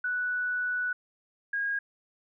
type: tone pair in turn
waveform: sine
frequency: 1480 / 1633.7 Hz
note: F#6 / G#6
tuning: 0 / -29 cents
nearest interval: major second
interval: 171 cents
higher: second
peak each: -27 dBFS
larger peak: neither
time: 0.04-0.93 / 1.53-1.79 s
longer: first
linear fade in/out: 5 ms
effects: none